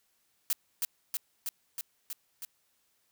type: noise with echo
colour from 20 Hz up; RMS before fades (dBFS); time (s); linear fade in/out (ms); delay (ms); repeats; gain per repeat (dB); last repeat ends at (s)
blue; -28; 0.5-0.53; 2; 320; 6; -2; 2.45
effects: white hiss -73 dBFS RMS until 3.11 s